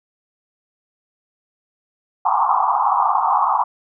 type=band-pass noise; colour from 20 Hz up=white; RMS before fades=-17 dBFS; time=2.25-3.64 s; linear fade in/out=10 ms; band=740 to 1200 Hz; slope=96 dB/octave; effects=none